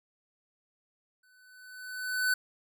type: tone with exponential growth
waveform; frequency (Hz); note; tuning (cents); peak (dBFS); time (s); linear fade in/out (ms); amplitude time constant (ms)
square; 1504; F#6; +28; -24; 1.23-2.34; 5; 240
effects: none